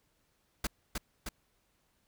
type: noise with echo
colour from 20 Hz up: pink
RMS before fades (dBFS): -32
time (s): 0.64-0.67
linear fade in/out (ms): 5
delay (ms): 310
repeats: 2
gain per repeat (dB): -3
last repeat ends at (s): 1.29
effects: pink hiss -74 dBFS RMS until 2.07 s